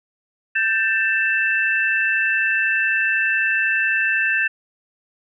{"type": "tone cluster", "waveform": "sine", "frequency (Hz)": [1568, 1778, 2654], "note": ["G6", "A6", "E7"], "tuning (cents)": [0, 18, 11], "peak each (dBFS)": -21, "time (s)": [0.55, 4.48], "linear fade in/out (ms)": 10, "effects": []}